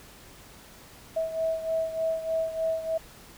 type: beating tone pair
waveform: sine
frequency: 647 / 650.3 Hz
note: E5 / E5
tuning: -32 / -24 cents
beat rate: 3.3 Hz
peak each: -27 / -32 dBFS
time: 1.16-2.98 s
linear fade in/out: 10 ms
effects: pink hiss -50 dBFS RMS until 3.37 s